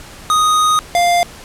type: tone pair in turn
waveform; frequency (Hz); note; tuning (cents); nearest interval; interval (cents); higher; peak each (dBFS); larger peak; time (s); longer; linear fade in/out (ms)
square; 1244.5 / 698.5; D#6 / F5; 0 / 0; minor seventh; 1000; first; -11; neither; 0.3-0.79 / 0.95-1.23; first; 0
effects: pink hiss -36 dBFS RMS until 1.44 s + low-pass 11000 Hz 12 dB/octave